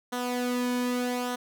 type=tone with flanger; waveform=sawtooth; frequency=246.9 Hz; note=B3; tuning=in tune; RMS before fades=-29 dBFS; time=0.12-1.36 s; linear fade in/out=10 ms; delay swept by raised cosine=0.41 to 1.51 ms; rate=0.81 Hz; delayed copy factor=-0.6; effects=none